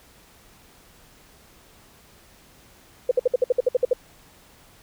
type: tone bursts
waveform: sine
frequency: 501 Hz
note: B4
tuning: 25 cents sharp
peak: -14 dBFS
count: 11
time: 3.09-3.933 s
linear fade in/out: 5 ms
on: 23 ms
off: 59 ms
effects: pink hiss -53 dBFS RMS until 4.82 s